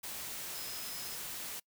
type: tone in noise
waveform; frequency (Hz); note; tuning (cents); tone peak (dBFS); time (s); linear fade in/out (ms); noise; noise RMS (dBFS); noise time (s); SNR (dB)
sine; 5100; D#8; +42; -47; 0.54-1.16; 10; white; -42; 0.03-1.6; -8
effects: noise-tail reverb RT60 0.1 s tail -25 dB re dry